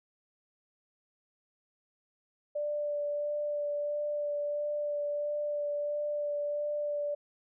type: tone with vibrato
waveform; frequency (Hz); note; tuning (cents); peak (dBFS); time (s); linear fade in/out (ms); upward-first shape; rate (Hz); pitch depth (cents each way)
sine; 587.3; D5; 0; -30; 2.55-7.15; 10; sine; 1.5; 12
effects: none